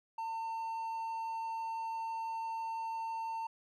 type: tone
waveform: triangle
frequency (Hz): 903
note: A5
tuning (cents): +45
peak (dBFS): -34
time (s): 0.18-3.47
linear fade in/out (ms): 5
effects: none